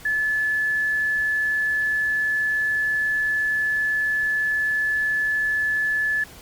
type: tone with quantisation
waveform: sine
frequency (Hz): 1726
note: A6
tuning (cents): -34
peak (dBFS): -19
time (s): 0.05-6.24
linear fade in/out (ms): 5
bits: 8
effects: pink hiss -44 dBFS RMS until 6.41 s + MP3 96 kbps